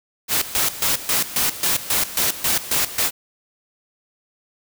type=noise with tremolo; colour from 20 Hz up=white; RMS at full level=-19 dBFS; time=0.28-3.11 s; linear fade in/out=50 ms; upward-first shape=square; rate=3.7 Hz; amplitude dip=80%; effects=none